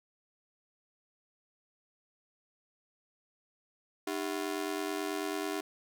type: ring-modulated tone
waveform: sawtooth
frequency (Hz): 350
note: F4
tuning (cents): +4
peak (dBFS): -26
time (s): 4.07-5.61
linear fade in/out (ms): 5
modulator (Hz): 44.6
effects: none